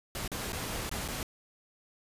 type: noise with dropouts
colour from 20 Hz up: pink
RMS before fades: -36 dBFS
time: 0.15-1.23 s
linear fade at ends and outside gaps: 1 ms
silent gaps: 0.278-0.317 / 0.522-0.53 / 0.894-0.914 / 1.079-1.085 s
effects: resampled to 32000 Hz